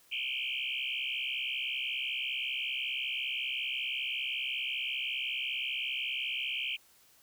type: tone with frequency modulation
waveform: sine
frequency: 2744 Hz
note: F7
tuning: 31 cents flat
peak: -32 dBFS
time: 0.11-6.77 s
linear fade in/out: 20 ms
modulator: 65.3 Hz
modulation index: 6.6
effects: white hiss -63 dBFS RMS until 7.22 s